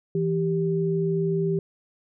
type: tone pair together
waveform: sine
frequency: 164.81 / 392 Hz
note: E3 / G4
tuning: 0 / 0 cents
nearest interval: octave + minor third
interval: 1500 cents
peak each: -24 dBFS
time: 0.15-1.59 s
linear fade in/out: 2 ms
effects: none